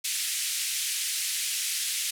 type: band-pass noise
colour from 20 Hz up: white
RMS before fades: -30 dBFS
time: 0.04-2.11 s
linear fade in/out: 10 ms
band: 2100 to 11000 Hz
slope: 24 dB/octave
effects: none